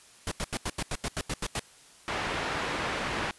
pink noise bursts, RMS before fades -31 dBFS, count 11, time 0.27-1.595 s, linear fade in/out 2 ms, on 45 ms, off 83 ms
white low-pass noise, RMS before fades -32 dBFS, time 2.08-3.31 s, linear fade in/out 0 ms, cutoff 2000 Hz, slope 12 dB/octave
effects white hiss -55 dBFS RMS until 3.38 s + resampled to 24000 Hz

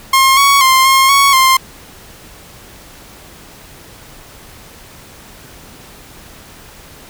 sawtooth tone with pitch steps, 1068 / 1117 / 1051 / 1069 / 1112 / 1052 Hz, C6 / C#6 / C6 / C6 / C#6 / C6, +35 / +13 / +7 / +37 / +5 / +9 cents, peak -3 dBFS, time 0.13-1.57 s, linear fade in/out 5 ms, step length 240 ms, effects pink hiss -38 dBFS RMS until 7.09 s

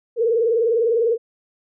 sine tone with vibrato, 460 Hz, A#4, 23 cents flat, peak -15 dBFS, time 0.16-1.18 s, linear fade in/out 50 ms, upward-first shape triangle, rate 20 Hz, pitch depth 120 cents each way, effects none

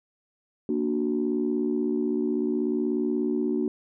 sine chord, Bb augmented, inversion none, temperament equal, 233.1 / 293.7 / 370 Hz, Bb3 / D4 / F#4, 0 / 0 / 0 cents, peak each -27 dBFS, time 0.69-3.68 s, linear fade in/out 2 ms, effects tanh soft clip ceiling -15 dBFS

